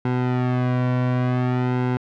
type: tone with flanger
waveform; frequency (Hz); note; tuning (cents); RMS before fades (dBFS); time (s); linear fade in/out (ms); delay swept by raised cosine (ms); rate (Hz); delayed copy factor
sawtooth; 125.4; B2; +27; -21; 0.05-1.97; 2; 1.7 to 2.41; 0.55; -1
effects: low-pass 2000 Hz 12 dB/octave